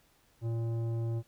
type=tone with tanh clipping; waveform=triangle; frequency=115.1 Hz; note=A#2; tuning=22 cents flat; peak=-32 dBFS; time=0.41-1.23 s; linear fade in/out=50 ms; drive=16 dB; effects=pink hiss -67 dBFS RMS until 1.27 s